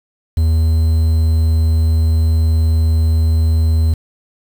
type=tone with quantisation; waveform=triangle; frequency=80.4 Hz; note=E2; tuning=43 cents flat; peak=-8 dBFS; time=0.37-3.94 s; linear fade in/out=5 ms; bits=6; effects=none